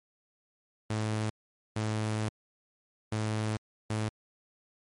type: tone bursts at uneven times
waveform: sawtooth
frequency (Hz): 108.4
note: A2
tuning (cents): -25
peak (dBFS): -25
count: 4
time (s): 0.9-1.3 / 1.76-2.29 / 3.12-3.57 / 3.9-4.09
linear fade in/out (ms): 5
effects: MP3 48 kbps